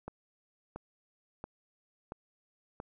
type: click train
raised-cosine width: 1 ms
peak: -26 dBFS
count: 5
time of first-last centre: 0.08-2.801 s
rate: 1.47 Hz
effects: none